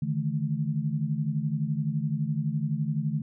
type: tone cluster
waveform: sine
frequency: 145.7 / 157.5 / 216.9 Hz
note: D3 / D#3 / A3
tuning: -13 / +21 / -25 cents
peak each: -29 / -29 / -32 dBFS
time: 0.02-3.22 s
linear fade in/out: 5 ms
effects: none